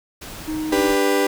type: noise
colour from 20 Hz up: pink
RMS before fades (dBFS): -35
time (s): 0.21-0.96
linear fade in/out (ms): 10
type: tone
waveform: triangle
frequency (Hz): 311.1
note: D#4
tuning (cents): 0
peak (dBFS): -21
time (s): 0.47-0.92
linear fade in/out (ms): 20
type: chord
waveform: 35% pulse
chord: G major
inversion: second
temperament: equal with one note detuned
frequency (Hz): 293.7 / 395.2 / 493.9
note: D4 / G4 / B4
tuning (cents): 0 / +14 / 0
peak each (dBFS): -20 / -18 / -20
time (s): 0.72-1.27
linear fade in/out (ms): 5
effects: none